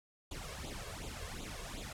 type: noise with flanger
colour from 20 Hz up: pink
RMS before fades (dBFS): -44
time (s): 0.31-1.93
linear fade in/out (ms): 5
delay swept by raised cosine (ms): 0.27 to 1.87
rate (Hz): 2.7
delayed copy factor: +0.8
effects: low-pass 10000 Hz 12 dB/octave